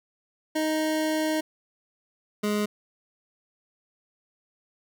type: tone pair in turn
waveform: 25% pulse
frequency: 312 / 208.7 Hz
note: D#4 / G#3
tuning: +5 / +9 cents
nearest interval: perfect fifth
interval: 696 cents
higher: first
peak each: -20 / -20 dBFS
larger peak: neither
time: 0.55-1.41 / 2.43-2.66 s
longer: first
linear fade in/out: 10 ms
effects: none